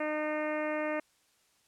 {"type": "harmonic tone", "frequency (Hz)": 304.9, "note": "D#4", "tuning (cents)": -35, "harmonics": [1, 2, 3, 4, 5, 6, 7, 8, 9], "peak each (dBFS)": [-36, -33, -42, -42, -45, -41, -43, -47, -52], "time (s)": [0, 1], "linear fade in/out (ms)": 5, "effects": ["white hiss -69 dBFS RMS until 1.67 s", "low-pass 10000 Hz 12 dB/octave"]}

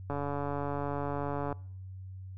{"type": "click train", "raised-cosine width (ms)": 1, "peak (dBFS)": -21, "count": 205, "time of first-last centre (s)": [0.1, 1.527], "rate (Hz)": 143, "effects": ["noise-tail reverb RT60 0.7 s tail -25 dB re dry", "added 94 Hz sine -41 dBFS peak until 2.37 s"]}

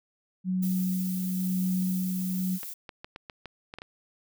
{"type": "tone with tremolo", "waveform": "sine", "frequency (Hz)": 185, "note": "F#3", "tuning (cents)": 0, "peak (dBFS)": -24, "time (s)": [0.44, 2.59], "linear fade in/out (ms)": 50, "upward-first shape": "sine", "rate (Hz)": 0.98, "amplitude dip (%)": 35}
{"type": "noise", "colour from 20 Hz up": "violet", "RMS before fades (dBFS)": -39, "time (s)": [0.62, 2.74], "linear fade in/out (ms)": 10}
{"type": "clicks", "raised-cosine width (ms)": 0.3, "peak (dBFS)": -24, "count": 9, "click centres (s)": [2.632, 2.892, 3.045, 3.161, 3.298, 3.457, 3.739, 3.786, 3.819]}
{"effects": []}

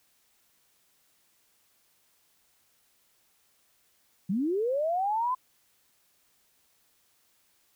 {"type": "linear sweep", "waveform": "sine", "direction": "up", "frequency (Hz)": [172.3, 1036], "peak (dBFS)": -25, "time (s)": [4.29, 5.35], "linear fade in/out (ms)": 10, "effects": ["white hiss -68 dBFS RMS until 7.75 s"]}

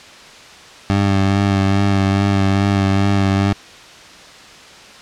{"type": "tone with vibrato", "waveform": "20% pulse", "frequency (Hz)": 98.4, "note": "G2", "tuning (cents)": 7, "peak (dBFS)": -8, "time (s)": [0.9, 3.53], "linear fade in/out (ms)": 0, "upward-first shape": "sine", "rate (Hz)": 2.4, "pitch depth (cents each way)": 24, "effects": ["white hiss -39 dBFS RMS until 5.01 s", "low-pass 5000 Hz 12 dB/octave"]}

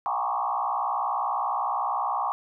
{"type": "tone with frequency modulation", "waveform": "sine", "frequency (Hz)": 953, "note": "A#5", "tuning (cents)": 38, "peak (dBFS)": -24, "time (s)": [0.06, 2.32], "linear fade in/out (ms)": 0, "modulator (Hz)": 59.8, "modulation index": 3.7, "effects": []}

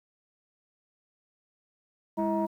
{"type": "tone cluster", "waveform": "sine", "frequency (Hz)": [204.9, 330.3, 639, 945], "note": ["G#3", "E4", "D#5", "A#5"], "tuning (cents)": [-23, 4, 46, 23], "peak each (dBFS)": [-30, -29, -30, -31], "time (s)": [2.17, 2.47], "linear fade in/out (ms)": 20, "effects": ["tanh soft clip ceiling -18 dBFS", "10-bit"]}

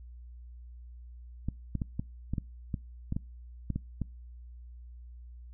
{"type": "clicks", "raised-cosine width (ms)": 5, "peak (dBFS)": -19, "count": 12, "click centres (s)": [1.486, 1.753, 1.818, 1.995, 2.336, 2.382, 2.742, 3.124, 3.165, 3.703, 3.76, 4.017], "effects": ["noise-tail reverb RT60 0.3 s tail -25 dB re dry", "added 60 Hz sine -45 dBFS peak until 5.53 s"]}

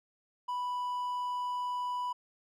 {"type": "tone", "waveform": "triangle", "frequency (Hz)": 987.8, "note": "B5", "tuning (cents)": 0, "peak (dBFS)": -30, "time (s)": [0.48, 2.13], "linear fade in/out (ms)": 10, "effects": []}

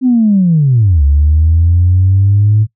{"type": "linear two-way sweep", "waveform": "sine", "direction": "down then up", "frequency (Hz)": [262.6, 69.3, 109], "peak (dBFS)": -5, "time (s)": [0.01, 2.67], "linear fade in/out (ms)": 50, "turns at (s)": 1.03, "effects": ["noise-tail reverb RT60 0.1 s tail -20 dB re dry", "tanh soft clip ceiling -1 dBFS"]}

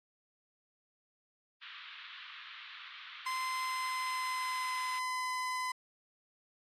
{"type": "band-pass noise", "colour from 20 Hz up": "white", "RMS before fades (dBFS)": -49, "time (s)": [1.61, 5], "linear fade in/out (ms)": 20, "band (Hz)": [1100, 3800], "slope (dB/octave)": 48}
{"type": "tone with pitch glide", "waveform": "30% pulse", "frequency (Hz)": [1034, 1013.9], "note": ["C6", "B5"], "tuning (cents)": [-21, 45], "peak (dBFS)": -31, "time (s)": [3.26, 5.72], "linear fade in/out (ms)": 5, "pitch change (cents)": -34, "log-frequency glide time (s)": [3.44, 5.32]}
{"effects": ["low-pass 10000 Hz 12 dB/octave", "AAC 64 kbps"]}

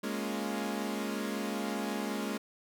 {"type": "chord", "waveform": "sawtooth", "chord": "Bb minor seventh", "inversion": "third", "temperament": "equal", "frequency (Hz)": [207.7, 233.1, 277.2, 349.2], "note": ["Ab3", "Bb3", "Db4", "F4"], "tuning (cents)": [0, 0, 0, 0], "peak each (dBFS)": [-32, -35, -35, -38], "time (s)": [0.03, 2.38], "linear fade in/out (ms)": 10, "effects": []}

